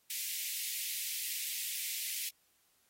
white high-pass noise, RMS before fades -38 dBFS, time 0.1-2.29 s, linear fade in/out 2 ms, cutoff 2000 Hz, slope 48 dB/octave, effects white hiss -72 dBFS RMS until 2.89 s + AAC 48 kbps

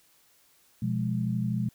sine chord, F diminished, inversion second, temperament equal, 123.47 / 174.61 / 207.7 Hz, Cb3 / F3 / Ab3, 0 / 0 / 0 cents, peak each -29 / -32 / -30 dBFS, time 0.82-1.69 s, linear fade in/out 5 ms, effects white hiss -63 dBFS RMS until 1.74 s

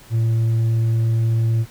triangle tone with hard clipping, 113.6 Hz, A#2, 44 cents flat, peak -14 dBFS, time 0.1-1.66 s, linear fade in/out 50 ms, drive 1 dB, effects pink hiss -46 dBFS RMS until 1.7 s

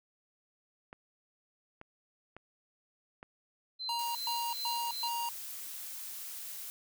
clicks, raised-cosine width 0.5 ms, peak -32 dBFS, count 4, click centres 0.929 / 1.814 / 2.366 / 3.229 s
sine tone with tremolo, 4080 Hz, C8, 44 cents flat, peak -34 dBFS, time 3.79-5.09 s, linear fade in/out 20 ms, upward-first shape triangle, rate 2.6 Hz, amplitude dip 90%
square tone bursts, 941 Hz, A#5, 16 cents sharp, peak -34 dBFS, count 4, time 3.89-5.29 s, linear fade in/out 2 ms, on 260 ms, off 120 ms
blue noise, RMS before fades -43 dBFS, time 3.99-6.7 s, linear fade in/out 0 ms
effects none

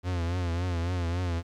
45% pulse tone with vibrato, 87.31 Hz, F2, in tune, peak -27 dBFS, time 0.03-1.43 s, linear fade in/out 50 ms, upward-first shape triangle, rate 3.6 Hz, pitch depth 89 cents each way, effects low-pass 6000 Hz 12 dB/octave + 10-bit

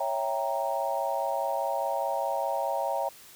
sine chord, C# diminished seventh, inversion none, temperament equal, 554.4 / 659.3 / 784 / 932.3 Hz, C#5 / E5 / G5 / Bb5, 0 / 0 / 0 / 0 cents, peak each -32 dBFS, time 0-3.09 s, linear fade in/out 5 ms, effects white hiss -51 dBFS RMS until 3.35 s

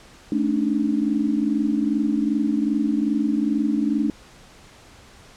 sine tone cluster, 217.1 / 280.1 / 302.6 Hz, A3 / C#4 / D#4, -23 / +18 / -48 cents, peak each -23 dBFS, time 0.32-4.1 s, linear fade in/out 2 ms, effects pink hiss -48 dBFS RMS until 5.36 s + low-pass 8000 Hz 12 dB/octave

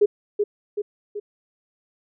sine tone with echo, 413.5 Hz, G#4, 8 cents flat, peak -12 dBFS, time 0.01-0.06 s, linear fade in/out 10 ms, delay 380 ms, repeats 3, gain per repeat -5 dB, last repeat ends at 1.2 s, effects none

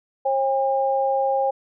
sine tone pair together, 539 / 806.1 Hz, C#5 / G5, -49 / +48 cents, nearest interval perfect fifth, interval 697 cents, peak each -21 dBFS, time 0.25-1.51 s, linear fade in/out 10 ms, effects none

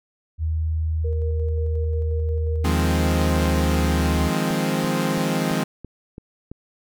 sine tone with pitch glide, 79.4 to 76.17 Hz, D#2 to D#2, +36 to -36 cents, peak -20 dBFS, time 0.38-4.31 s, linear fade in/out 50 ms, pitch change -72 cents, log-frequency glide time 3.23-3.51 s
sine tone with tremolo, 466.6 Hz, A#4, 2 cents sharp, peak -29 dBFS, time 1.04-3.87 s, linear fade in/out 10 ms, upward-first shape square, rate 5.6 Hz, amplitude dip 30%
sawtooth chord, F minor seventh, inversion third, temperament equal, 155.56 / 174.61 / 207.7 / 261.6 Hz, Eb3 / F3 / Ab3 / C4, 0 / 0 / 0 / 0 cents, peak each -22 dBFS, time 2.64-5.64 s, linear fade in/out 10 ms
click train, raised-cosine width 3 ms, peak -23 dBFS, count 9, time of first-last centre 3.84-6.516 s, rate 2.99 Hz
effects none

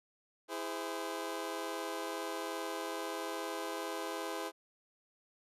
20% pulse chord, E augmented, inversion none, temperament just, 329.6 / 412 / 515 Hz, E4 / G#4 / B#4, 0 / -14 / -28 cents, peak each -37 / -37 / -37 dBFS, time 0.48-4.52 s, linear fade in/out 50 ms, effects resampled to 32000 Hz

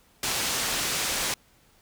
white low-pass noise, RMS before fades -28 dBFS, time 0.23-1.34 s, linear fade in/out 2 ms, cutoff 8000 Hz, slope 12 dB/octave, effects pink hiss -61 dBFS RMS until 1.81 s

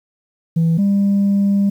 sine tone pair in turn, 164.81 / 199.6 Hz, E3 / G3, 0 / +32 cents, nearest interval minor third, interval 332 cents, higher second, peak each -10 dBFS, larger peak neither, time 0.56-0.78 / 0.78-1.7 s, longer second, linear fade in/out 10 ms, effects tanh soft clip ceiling -10 dBFS + 8-bit

